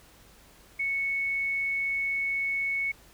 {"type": "tone", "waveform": "sine", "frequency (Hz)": 2211, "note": "C#7", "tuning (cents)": -5, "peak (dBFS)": -26, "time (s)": [0.79, 2.92], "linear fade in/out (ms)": 10, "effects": ["added 50 Hz sine -60 dBFS peak until 3.13 s", "pink hiss -56 dBFS RMS until 3.13 s"]}